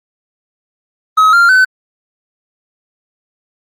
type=tone with pitch steps; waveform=triangle; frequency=1275 / 1390.4 / 1516.2 Hz; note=D#6 / F6 / F#6; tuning=+42 / -8 / +42 cents; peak=-3 dBFS; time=1.17-1.65 s; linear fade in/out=10 ms; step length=160 ms; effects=Opus 32 kbps